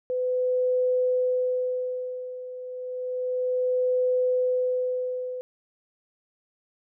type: tone with tremolo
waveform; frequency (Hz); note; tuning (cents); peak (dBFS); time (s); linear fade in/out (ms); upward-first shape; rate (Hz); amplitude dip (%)
sine; 504; B4; +35; -20; 0.1-5.41; 0; sine; 0.31; 80
effects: none